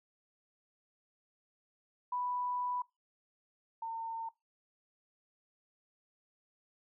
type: tone pair in turn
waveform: sine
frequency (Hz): 987.8 / 907.8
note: B5 / A#5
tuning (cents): 0 / -46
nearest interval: minor second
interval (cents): 146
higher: first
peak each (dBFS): -33 / -36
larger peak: first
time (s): 2.12-2.82 / 3.82-4.29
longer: first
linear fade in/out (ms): 5
effects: noise-tail reverb RT60 0.2 s tail -21 dB re dry